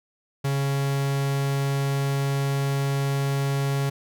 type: tone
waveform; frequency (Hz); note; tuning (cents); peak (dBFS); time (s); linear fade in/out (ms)
45% pulse; 138.59; C#3; 0; -22; 0.44-3.9; 10
effects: none